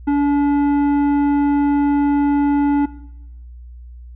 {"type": "tone with tanh clipping", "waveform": "triangle", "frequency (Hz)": 286.7, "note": "D4", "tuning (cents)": -42, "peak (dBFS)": -15, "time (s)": [0.07, 2.86], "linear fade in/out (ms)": 10, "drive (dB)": 15, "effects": ["noise-tail reverb RT60 0.9 s tail -19 dB re dry", "added 60 Hz sine -34 dBFS peak until 4.15 s"]}